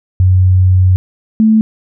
sine tone pair in turn, 92.5 / 219.1 Hz, F#2 / A3, 0 / -7 cents, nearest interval octave + minor third, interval 1493 cents, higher second, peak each -5 dBFS, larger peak neither, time 0.2-0.96 / 1.4-1.61 s, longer first, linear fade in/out 0 ms, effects none

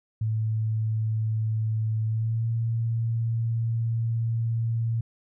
sine tone with pitch glide, 110 to 114.61 Hz, A2 to A#2, 0 to -29 cents, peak -23 dBFS, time 0.21-5.01 s, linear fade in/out 5 ms, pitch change +71 cents, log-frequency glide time 2.06-2.48 s, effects none

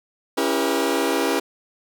sawtooth chord, C# diminished seventh, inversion none, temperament just, 277.2 / 332.6 / 399.1 / 479 Hz, C#4 / E4 / G4 / Bb4, 0 / +16 / +31 / +47 cents, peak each -21 dBFS, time 0.37-1.4 s, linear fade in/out 10 ms, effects none

